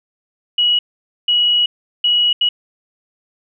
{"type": "tone bursts at uneven times", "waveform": "sine", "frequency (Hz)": 2916, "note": "F#7", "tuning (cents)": -26, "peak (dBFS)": -11, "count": 4, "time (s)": [[0.58, 0.79], [1.28, 1.66], [2.04, 2.33], [2.41, 2.49]], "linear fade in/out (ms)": 5, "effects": []}